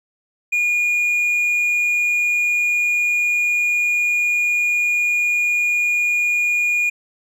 triangle tone, 2436 Hz, D#7, 37 cents flat, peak -14 dBFS, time 0.52-6.9 s, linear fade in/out 10 ms, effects none

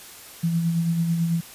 sine tone with tremolo, 167.3 Hz, E3, 26 cents sharp, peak -18 dBFS, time 0.43-1.41 s, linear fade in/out 10 ms, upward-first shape sine, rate 9.1 Hz, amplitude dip 40%, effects white hiss -43 dBFS RMS until 1.54 s + resampled to 32000 Hz

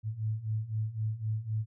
sine beating tone pair, 106.9 / 110.8 Hz, A2 / A2, -49 / +13 cents, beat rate 3.9 Hz, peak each -35 / -32 dBFS, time 0.03-1.66 s, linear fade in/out 50 ms, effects none

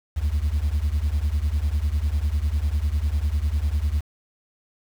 sine beating tone pair, 69 / 79 Hz, C#2 / D#2, -7 / +27 cents, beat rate 10 Hz, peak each -21 dBFS, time 0.16-4.02 s, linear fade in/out 20 ms, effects tanh soft clip ceiling -17 dBFS + 7-bit

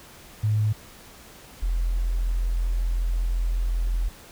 sine tone pair in turn, 106.9 / 42.69 Hz, A2 / F1, -49 / -39 cents, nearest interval octave + major third, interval 1590 cents, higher first, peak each -19 / -21 dBFS, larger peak first, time 0.43-0.73 / 1.62-4.09 s, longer second, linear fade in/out 10 ms, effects pink hiss -47 dBFS RMS until 4.31 s

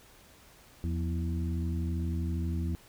harmonic tone with a mistuned harmonic, 82.41 Hz, E2, in tune, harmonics 1 / 2 / 3 / 4, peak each -30 / -36 / -40 / -42 dBFS, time 0.84-2.75 s, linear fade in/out 0 ms, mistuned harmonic 2, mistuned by +100 cents, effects pink hiss -57 dBFS RMS until 2.88 s

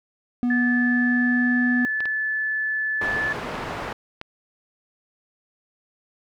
triangle tone with pitch glide, 244 to 246.1 Hz, B3 to B3, -21 to -6 cents, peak -17 dBFS, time 0.43-1.85 s, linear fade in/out 0 ms, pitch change +15 cents, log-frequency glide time 0.83-1.62 s
sine tone, 1737 Hz, A6, 23 cents flat, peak -22 dBFS, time 0.5-3.33 s, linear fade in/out 5 ms
clicks, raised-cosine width 0.3 ms, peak -18 dBFS, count 4, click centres 2.005 / 2.056 / 3.554 / 4.214 s
white low-pass noise, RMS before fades -31 dBFS, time 3.01-3.93 s, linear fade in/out 5 ms, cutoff 1300 Hz, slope 12 dB/octave
effects none

